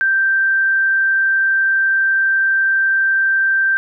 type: tone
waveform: sine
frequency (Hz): 1568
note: G6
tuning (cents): 0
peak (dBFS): -12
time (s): 0.01-3.77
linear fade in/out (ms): 0
effects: none